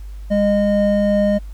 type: tone pair together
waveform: triangle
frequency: 203.5 / 613.3 Hz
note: G#3 / D#5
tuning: -35 / -25 cents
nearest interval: octave + perfect fifth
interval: 1910 cents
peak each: -14 dBFS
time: 0.3-1.39 s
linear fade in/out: 20 ms
effects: added 50 Hz sine -29 dBFS peak until 1.53 s + pink hiss -53 dBFS RMS until 1.53 s